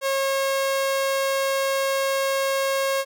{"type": "tone", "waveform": "sawtooth", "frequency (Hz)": 543, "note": "C#5", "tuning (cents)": -36, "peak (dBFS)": -17, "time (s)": [0.01, 3.05], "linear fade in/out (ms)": 50, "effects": []}